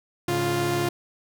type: tone cluster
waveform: sawtooth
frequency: 107.8 / 141.5 / 349.9 Hz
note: A2 / C#3 / F4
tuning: -35 / +36 / +3 cents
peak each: -28 / -25 / -20 dBFS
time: 0.28-0.89 s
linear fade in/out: 5 ms
effects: none